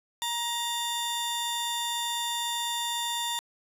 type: tone pair together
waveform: sawtooth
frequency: 942 / 3572 Hz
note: A#5 / A7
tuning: +18 / +25 cents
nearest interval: octave + major seventh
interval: 2307 cents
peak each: -28 dBFS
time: 0.22-3.39 s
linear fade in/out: 0 ms
effects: resampled to 32000 Hz + 9-bit